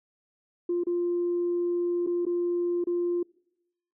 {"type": "tone with dropouts", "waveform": "sine", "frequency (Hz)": 349.2, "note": "F4", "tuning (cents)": 0, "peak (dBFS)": -23, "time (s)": [0.69, 3.23], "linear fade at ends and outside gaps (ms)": 5, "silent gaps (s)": [[0.837, 0.868], [2.065, 2.071], [2.253, 2.265], [2.841, 2.87]], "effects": ["noise-tail reverb RT60 0.9 s tail -26 dB re dry", "tanh soft clip ceiling -20 dBFS"]}